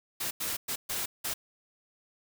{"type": "noise bursts at uneven times", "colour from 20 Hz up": "white", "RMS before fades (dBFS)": -33, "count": 5, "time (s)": [[0.2, 0.31], [0.4, 0.57], [0.68, 0.76], [0.89, 1.06], [1.24, 1.34]], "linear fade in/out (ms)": 10, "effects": []}